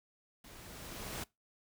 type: noise with level ramp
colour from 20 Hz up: pink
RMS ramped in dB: -55 to -40 dBFS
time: 0.44-1.24 s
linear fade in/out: 5 ms
effects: noise-tail reverb RT60 0.2 s tail -22 dB re dry